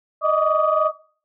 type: tone cluster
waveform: sine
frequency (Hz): 610 / 633 / 1148 / 1242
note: D#5 / D#5 / D6 / D#6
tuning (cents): -34 / +30 / -40 / -3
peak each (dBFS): -21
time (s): 0.21-0.92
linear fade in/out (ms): 50
effects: noise-tail reverb RT60 0.5 s tail -21 dB re dry + tanh soft clip ceiling -5 dBFS